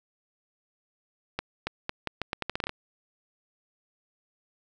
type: accelerating click train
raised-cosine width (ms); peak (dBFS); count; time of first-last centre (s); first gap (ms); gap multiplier
0.3; -13; 13; 1.39-2.694; 280; 0.8
effects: none